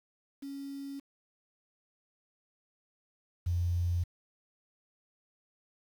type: tone pair in turn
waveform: sine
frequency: 277.2 / 87.31 Hz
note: C#4 / F2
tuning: 0 / 0 cents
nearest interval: octave + minor sixth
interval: 2000 cents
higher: first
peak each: -38 / -27 dBFS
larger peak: second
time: 0.42-1 / 3.46-4.04 s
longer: neither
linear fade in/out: 10 ms
effects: 9-bit